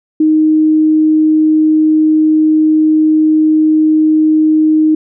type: tone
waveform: sine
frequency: 311.1 Hz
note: D#4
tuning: in tune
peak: -6 dBFS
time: 0.2-4.95 s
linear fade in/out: 5 ms
effects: none